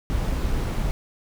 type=noise; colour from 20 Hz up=brown; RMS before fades=-24 dBFS; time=0.1-0.91 s; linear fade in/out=0 ms; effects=none